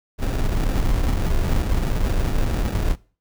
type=noise with sample-and-hold; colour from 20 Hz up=brown; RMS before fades=-20 dBFS; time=0.18-2.96 s; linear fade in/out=50 ms; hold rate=1050 Hz; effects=noise-tail reverb RT60 0.4 s tail -22 dB re dry